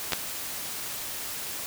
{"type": "clicks", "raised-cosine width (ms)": 0.2, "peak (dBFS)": [-9, -6], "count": 2, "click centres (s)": [0.122, 0.133], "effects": ["white hiss -35 dBFS RMS until 1.66 s"]}